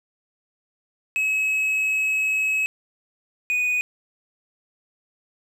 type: tone pair in turn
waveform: triangle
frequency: 2567 / 2479 Hz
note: E7 / D#7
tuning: -47 / -7 cents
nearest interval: minor second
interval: 60 cents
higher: first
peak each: -18 dBFS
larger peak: neither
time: 1.16-2.66 / 3.5-3.81 s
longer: first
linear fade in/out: 0 ms
effects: none